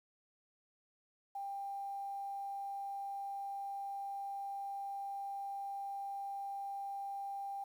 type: tone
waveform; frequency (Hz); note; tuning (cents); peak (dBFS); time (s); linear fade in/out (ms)
sine; 794; G5; +22; -39; 1.35-7.64; 5
effects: 11-bit